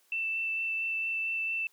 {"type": "tone with vibrato", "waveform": "sine", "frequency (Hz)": 2663, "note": "E7", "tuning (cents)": 17, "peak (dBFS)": -29, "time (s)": [0.12, 1.67], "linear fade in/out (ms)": 2, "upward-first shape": "sine", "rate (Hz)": 4.4, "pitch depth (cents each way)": 9, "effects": ["white hiss -67 dBFS RMS until 1.72 s", "high-pass 300 Hz 12 dB/octave"]}